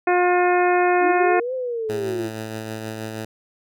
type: harmonic tone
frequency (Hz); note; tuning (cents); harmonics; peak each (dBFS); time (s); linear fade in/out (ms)
357.2; F4; +39; 1 / 2 / 3 / 4 / 5 / 6 / 7; -18 / -19 / -27 / -27 / -27 / -32 / -31; 0.07-1.4; 5
type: linear two-way sweep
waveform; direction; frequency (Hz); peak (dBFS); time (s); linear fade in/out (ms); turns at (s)
sine; up then down; 287.8 to 523.3 to 324.4; -23; 1-2.3; 50; 1.54
type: tone with tremolo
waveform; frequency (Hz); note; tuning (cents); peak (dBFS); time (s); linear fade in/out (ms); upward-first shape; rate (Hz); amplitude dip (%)
10% pulse; 110; A2; 0; -19; 1.89-3.25; 5; triangle; 6.3; 35
effects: none